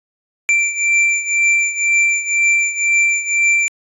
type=beating tone pair; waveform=square; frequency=2349 / 2351 Hz; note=D7 / D7; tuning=0 / +1 cents; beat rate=2 Hz; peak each=-15 / -19 dBFS; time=0.49-3.68 s; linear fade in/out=0 ms; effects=resampled to 24000 Hz